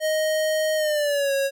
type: tone with pitch glide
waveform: square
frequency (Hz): 624 to 549.5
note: D#5 to C#5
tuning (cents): +5 to -15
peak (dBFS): -21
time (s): 0-1.51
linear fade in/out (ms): 50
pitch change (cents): -220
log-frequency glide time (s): 0.76-1.33
effects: none